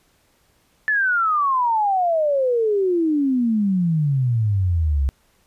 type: exponential sweep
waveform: sine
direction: down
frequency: 1760 to 65.41 Hz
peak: -16 dBFS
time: 0.88-5.09 s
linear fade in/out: 0 ms
effects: pink hiss -61 dBFS RMS until 5.46 s + resampled to 32000 Hz